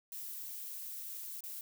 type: noise with dropouts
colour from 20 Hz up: violet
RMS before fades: -44 dBFS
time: 0.12-1.61 s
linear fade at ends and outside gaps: 1 ms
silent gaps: 1.406-1.438 s
effects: none